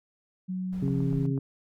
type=tone with pitch glide; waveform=sine; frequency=185 to 163.87 Hz; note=F#3 to E3; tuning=0 to -10 cents; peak=-29 dBFS; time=0.48-1.33 s; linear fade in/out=20 ms; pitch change=-210 cents; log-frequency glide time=0.82-1.21 s
type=noise; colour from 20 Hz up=brown; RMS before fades=-44 dBFS; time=0.72-1.27 s; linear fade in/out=10 ms
type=harmonic tone; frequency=135.8 Hz; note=C#3; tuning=35 cents flat; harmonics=1 / 2 / 3; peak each=-27 / -30 / -37 dBFS; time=0.82-1.39 s; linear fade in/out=5 ms
type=click train; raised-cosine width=1 ms; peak=-32 dBFS; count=5; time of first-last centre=0.88-1.378 s; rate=8.04 Hz
effects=none